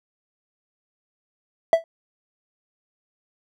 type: tone with exponential decay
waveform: triangle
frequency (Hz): 659.3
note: E5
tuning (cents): 0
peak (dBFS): -6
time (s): 1.73-1.84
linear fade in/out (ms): 1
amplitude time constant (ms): 23
effects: none